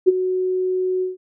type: tone with ADSR envelope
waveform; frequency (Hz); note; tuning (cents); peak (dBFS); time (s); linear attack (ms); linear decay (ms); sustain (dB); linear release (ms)
sine; 370; F#4; 0; -6; 0.06-1.17; 25; 23; -12; 150
effects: none